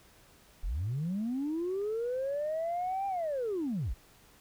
sine linear two-way sweep, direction up then down, 32.71 to 798 to 32.71 Hz, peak -29 dBFS, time 0.63-3.94 s, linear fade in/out 10 ms, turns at 3.07 s, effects tanh soft clip ceiling -27 dBFS + pink hiss -60 dBFS RMS until 4.4 s

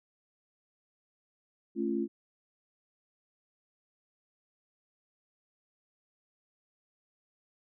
sine chord, A augmented, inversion none, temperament just, 220 / 275 / 343.8 Hz, A3 / C#4 / E#4, 0 / -14 / -27 cents, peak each -33 / -34 / -32 dBFS, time 1.75-2.08 s, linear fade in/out 50 ms, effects none

